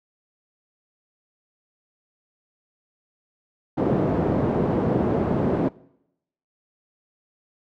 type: band-pass noise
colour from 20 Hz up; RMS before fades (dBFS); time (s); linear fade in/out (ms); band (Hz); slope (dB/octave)
pink; -22; 3.77-5.69; 10; 150 to 520; 12
effects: noise-tail reverb RT60 0.8 s tail -22 dB re dry